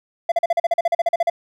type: tone bursts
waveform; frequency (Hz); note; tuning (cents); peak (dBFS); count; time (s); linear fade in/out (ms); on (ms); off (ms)
triangle; 680; F5; -46; -12; 15; 0.29-1.299; 5; 29; 41
effects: none